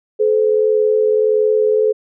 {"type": "tone pair together", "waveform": "sine", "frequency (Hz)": [430.5, 512], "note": ["A4", "C5"], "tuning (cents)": [-38, -38], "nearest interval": "minor third", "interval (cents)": 300, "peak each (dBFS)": [-12, -18], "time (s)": [0.19, 1.93], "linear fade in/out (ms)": 20, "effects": []}